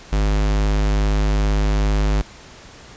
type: tone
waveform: square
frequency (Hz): 51.2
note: G#1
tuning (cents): -24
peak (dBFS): -16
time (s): 0.12-2.22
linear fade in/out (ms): 10
effects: pink hiss -42 dBFS RMS until 2.96 s + resampled to 16000 Hz